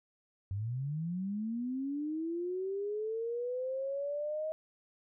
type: linear sweep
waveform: sine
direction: up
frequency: 93.4 to 632 Hz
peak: -33 dBFS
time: 0.51-4.52 s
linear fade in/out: 0 ms
effects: none